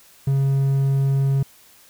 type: tone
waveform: triangle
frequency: 136.8 Hz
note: C#3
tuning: 23 cents flat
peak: -14 dBFS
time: 0.27-1.43 s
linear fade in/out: 5 ms
effects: white hiss -51 dBFS RMS until 1.89 s